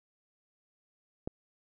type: click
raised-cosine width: 2 ms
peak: -21 dBFS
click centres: 1.275 s
effects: none